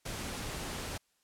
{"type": "noise", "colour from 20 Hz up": "pink", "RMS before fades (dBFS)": -39, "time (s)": [0.05, 0.98], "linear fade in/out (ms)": 10, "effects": ["white hiss -74 dBFS RMS until 1.23 s", "low-pass 11000 Hz 12 dB/octave"]}